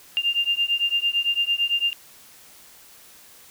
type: beating tone pair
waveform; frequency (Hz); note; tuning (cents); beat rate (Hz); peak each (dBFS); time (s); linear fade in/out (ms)
sine; 2794 / 2802.9; F7 / F7; 0 / +6; 8.9; -23; 0.17-1.93; 0
effects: white hiss -49 dBFS RMS until 3.5 s